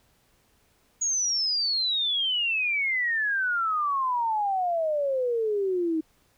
sine exponential sweep, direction down, 6760 to 311.1 Hz, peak -23 dBFS, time 1.01-6.01 s, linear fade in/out 10 ms, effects pink hiss -65 dBFS RMS until 6.37 s

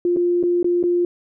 sine tone with dropouts, 350.6 Hz, F4, 7 cents sharp, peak -15 dBFS, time 0.05-1.05 s, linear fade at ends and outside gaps 2 ms, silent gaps 0.163-0.169 / 0.429-0.436 / 0.629-0.644 / 0.829-0.838 s, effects none

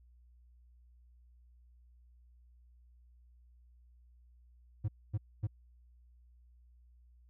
triangle tone bursts, 105.2 Hz, G#2, 23 cents sharp, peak -28 dBFS, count 3, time 4.84-5.472 s, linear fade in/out 10 ms, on 44 ms, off 250 ms, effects added 60 Hz sine -59 dBFS peak until 7.29 s

